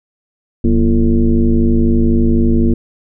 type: tone with frequency modulation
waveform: sine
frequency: 130 Hz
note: C3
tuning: 11 cents flat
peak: -8 dBFS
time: 0.64-2.74 s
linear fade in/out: 5 ms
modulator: 104 Hz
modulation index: 2
effects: none